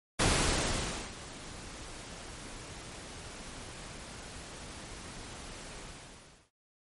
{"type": "noise with ADSR envelope", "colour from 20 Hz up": "pink", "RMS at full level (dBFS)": -26, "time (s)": [0.19, 6.51], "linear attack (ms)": 9, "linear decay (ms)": 920, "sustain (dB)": -19, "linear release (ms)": 760, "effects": ["MP3 48 kbps"]}